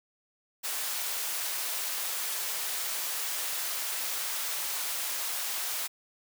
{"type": "high-pass noise", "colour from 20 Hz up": "white", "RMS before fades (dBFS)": -33, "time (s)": [0.63, 5.88], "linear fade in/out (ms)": 20, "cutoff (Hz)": 600, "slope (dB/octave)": 12, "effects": []}